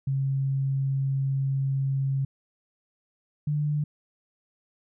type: tone pair in turn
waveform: sine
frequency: 135.9 / 148.37 Hz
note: C#3 / D3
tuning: -34 / +18 cents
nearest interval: major second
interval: 152 cents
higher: second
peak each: -23 dBFS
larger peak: neither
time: 0.07-2.25 / 3.47-3.84 s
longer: first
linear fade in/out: 5 ms
effects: none